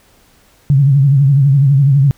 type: tone with vibrato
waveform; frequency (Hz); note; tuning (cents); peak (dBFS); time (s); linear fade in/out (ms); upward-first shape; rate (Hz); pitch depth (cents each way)
sine; 138.59; C#3; 0; -6; 0.7-2.11; 0; triangle; 12; 110
effects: pink hiss -50 dBFS RMS until 2.17 s